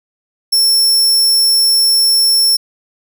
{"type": "tone", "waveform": "sawtooth", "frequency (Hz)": 5400, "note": "E8", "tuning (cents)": 41, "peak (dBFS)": -6, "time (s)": [0.52, 2.57], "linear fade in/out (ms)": 10, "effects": []}